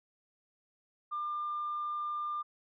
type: tone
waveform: sine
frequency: 1198 Hz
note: D6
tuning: 34 cents sharp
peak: -32 dBFS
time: 1.11-2.43 s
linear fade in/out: 20 ms
effects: tanh soft clip ceiling -29 dBFS